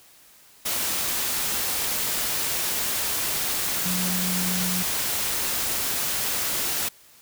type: tone in noise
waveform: sine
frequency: 181.6 Hz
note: F#3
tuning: 32 cents flat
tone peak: -27 dBFS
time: 3.85-4.83 s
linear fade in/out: 10 ms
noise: white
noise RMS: -26 dBFS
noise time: 0.65-6.89 s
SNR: -4 dB
effects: white hiss -53 dBFS RMS until 7.21 s